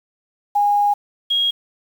sine tone pair in turn, 820 / 3280 Hz, G#5 / G#7, -22 / -22 cents, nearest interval 2 octaves, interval 2400 cents, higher second, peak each -13 / -15 dBFS, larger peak first, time 0.55-0.94 / 1.3-1.51 s, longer first, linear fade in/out 10 ms, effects 7-bit

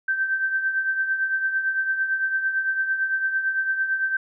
sine tone with tremolo, 1556 Hz, G6, 13 cents flat, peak -18 dBFS, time 0.08-4.17 s, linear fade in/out 5 ms, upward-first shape triangle, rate 8.9 Hz, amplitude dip 65%, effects none

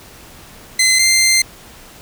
15% pulse tone pair in turn, 2054 / 2087 Hz, C7 / C7, -33 / -5 cents, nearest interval unison, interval 28 cents, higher second, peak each -4 dBFS, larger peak neither, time 0.79-0.99 / 0.99-1.42 s, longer second, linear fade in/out 5 ms, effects pink hiss -40 dBFS RMS until 2.01 s

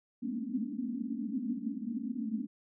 pink band-pass noise, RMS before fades -36 dBFS, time 0.22-2.47 s, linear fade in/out 10 ms, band 210 to 280 Hz, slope 96 dB/octave, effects none

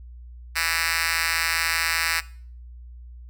5% pulse tone with high-pass filter, 164.9 Hz, E3, 1 cent sharp, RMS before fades -24 dBFS, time 0.55-2.21 s, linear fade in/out 20 ms, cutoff 2100 Hz, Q 1.2, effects noise-tail reverb RT60 0.5 s tail -20 dB re dry + added 60 Hz sine -39 dBFS peak until 3.29 s

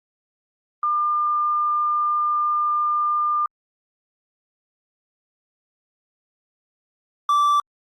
sine / triangle tone pair in turn, 1201 / 1166.8 Hz, D6 / D6, +38 / -12 cents, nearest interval minor second, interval 50 cents, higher first, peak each -18 / -13 dBFS, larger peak second, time 0.83-3.46 / 7.29-7.6 s, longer first, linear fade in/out 2 ms, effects Opus 48 kbps

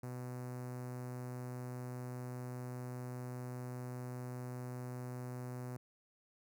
sawtooth tone with notch filter, 125 Hz, B2, 21 cents sharp, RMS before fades -44 dBFS, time 0.03-5.77 s, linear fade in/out 5 ms, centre 3300 Hz, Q 0.5, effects none

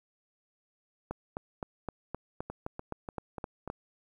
two click trains, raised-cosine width 1 ms, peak -24 / -21 dBFS, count 5 / 11, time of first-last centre 2.5-3.676 / 1.11-3.701 s, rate 3.4 / 3.86 Hz, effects 10-bit

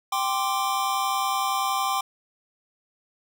square chord, G suspended fourth, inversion none, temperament just, 784 / 1045.3 / 1176 Hz, G5 / C6 / D6, 0 / -2 / +2 cents, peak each -28 / -28 / -29 dBFS, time 0.12-2.01 s, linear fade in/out 5 ms, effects none

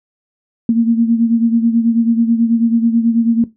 sine beating tone pair, 229.1 / 238.3 Hz, A#3 / A#3, -30 / +38 cents, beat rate 9.2 Hz, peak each -10 / -17 dBFS, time 0.69-3.44 s, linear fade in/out 2 ms, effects noise-tail reverb RT60 0.2 s tail -17 dB re dry

